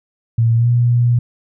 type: tone with pitch glide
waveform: sine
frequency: 115.2 to 120.44 Hz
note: A#2 to B2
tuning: -20 to -43 cents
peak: -10 dBFS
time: 0.38-1.19 s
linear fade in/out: 5 ms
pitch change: +77 cents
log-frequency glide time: 0.56-0.68 s
effects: none